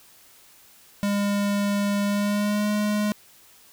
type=tone with pitch glide; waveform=square; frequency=202.6 to 209.1 Hz; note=G#3 to G#3; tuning=-43 to +12 cents; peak=-22 dBFS; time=1.03-3.12 s; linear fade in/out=0 ms; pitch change=+55 cents; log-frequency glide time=2.05-2.69 s; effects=white hiss -53 dBFS RMS until 3.72 s